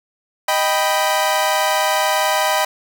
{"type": "chord", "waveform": "sawtooth", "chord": "Eb augmented", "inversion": "none", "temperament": "equal", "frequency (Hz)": [622.3, 784, 987.8], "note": ["Eb5", "G5", "B5"], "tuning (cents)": [0, 0, 0], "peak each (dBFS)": -16, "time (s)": [0.48, 2.65], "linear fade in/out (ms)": 5, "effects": []}